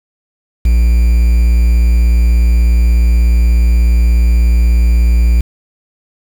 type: tone with quantisation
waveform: triangle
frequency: 58.3 Hz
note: A#1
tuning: 1 cent sharp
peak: -4 dBFS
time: 0.65-5.41 s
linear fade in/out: 5 ms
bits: 5
effects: none